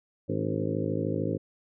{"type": "harmonic tone with a mistuned harmonic", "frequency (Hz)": 53.3, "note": "G#1", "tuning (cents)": 46, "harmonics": [2, 3, 4, 5, 6, 7, 8, 9, 10], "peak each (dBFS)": [-34, -33, -37, -35, -35, -36, -37, -36, -37], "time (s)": [0.28, 1.38], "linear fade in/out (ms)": 20, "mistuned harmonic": 6, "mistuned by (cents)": -57, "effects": []}